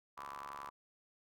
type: ring-modulated tone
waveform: sawtooth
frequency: 70.4 Hz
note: C#2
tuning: 27 cents sharp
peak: -38 dBFS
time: 0.17-0.7 s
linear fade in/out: 10 ms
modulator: 1080 Hz
effects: none